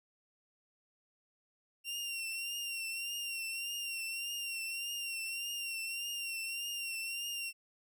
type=tone with vibrato; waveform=sawtooth; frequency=2756 Hz; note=F7; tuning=24 cents flat; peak=-34 dBFS; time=1.84-7.53 s; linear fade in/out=50 ms; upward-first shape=triangle; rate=1.7 Hz; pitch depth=54 cents each way; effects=none